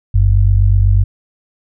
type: tone pair together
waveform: sine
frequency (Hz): 48.16 / 96.2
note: G1 / G2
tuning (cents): -30 / -32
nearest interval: octave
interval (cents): 1198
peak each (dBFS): -10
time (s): 0.14-1.04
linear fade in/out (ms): 10
effects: none